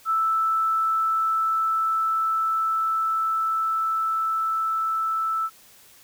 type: tone with level ramp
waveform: sine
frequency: 1318.5 Hz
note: E6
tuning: in tune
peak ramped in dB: -19 to -22 dBFS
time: 0.05-5.5 s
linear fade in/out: 50 ms
effects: white hiss -52 dBFS RMS until 6.03 s